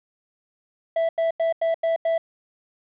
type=tone bursts; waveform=triangle; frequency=659.3 Hz; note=E5; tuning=in tune; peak=-17 dBFS; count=6; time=0.96-2.18 s; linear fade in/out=5 ms; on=130 ms; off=88 ms; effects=resampled to 8000 Hz + 9-bit